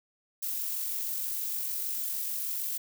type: noise with amplitude modulation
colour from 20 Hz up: violet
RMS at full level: -32 dBFS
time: 0.42-2.78 s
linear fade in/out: 10 ms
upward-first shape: sine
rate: 46.5 Hz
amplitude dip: 25%
effects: none